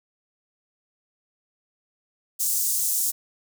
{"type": "high-pass noise", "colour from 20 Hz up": "pink", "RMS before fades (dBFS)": -24, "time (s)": [2.39, 3.12], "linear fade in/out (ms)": 20, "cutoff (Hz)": 6700, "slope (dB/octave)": 24, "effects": []}